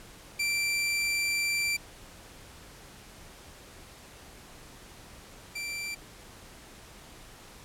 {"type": "tone pair in turn", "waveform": "sawtooth", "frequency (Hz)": [2349, 2349], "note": ["D7", "D7"], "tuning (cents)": [0, 0], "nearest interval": "unison", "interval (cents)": 0, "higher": "neither", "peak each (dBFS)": [-23, -30], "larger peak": "first", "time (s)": [[0.39, 1.77], [5.55, 5.95]], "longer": "first", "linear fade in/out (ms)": 10, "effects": ["pink hiss -50 dBFS RMS until 7.64 s", "low-pass 12000 Hz 12 dB/octave"]}